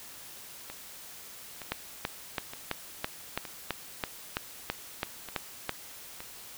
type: two click trains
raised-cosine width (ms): 0.3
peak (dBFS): -24 / -13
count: 7 / 13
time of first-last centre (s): 0.7-6.205 / 1.72-5.694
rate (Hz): 1.09 / 3.02
effects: white hiss -47 dBFS RMS until 6.57 s